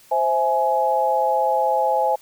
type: chord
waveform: sine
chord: C augmented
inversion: none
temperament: equal with one note detuned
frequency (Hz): 523.3 / 659.3 / 839.3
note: C5 / E5 / G#5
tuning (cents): 0 / 0 / +18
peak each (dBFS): -22 / -23 / -19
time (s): 0.11-2.16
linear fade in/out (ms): 10
effects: white hiss -51 dBFS RMS until 2.21 s